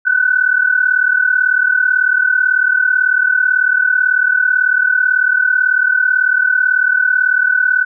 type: tone pair together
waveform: sine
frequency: 1481 / 1519.1 Hz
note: F#6 / F#6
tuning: +1 / +45 cents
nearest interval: unison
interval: 44 cents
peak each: -13 dBFS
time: 0.05-7.85 s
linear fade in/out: 20 ms
effects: none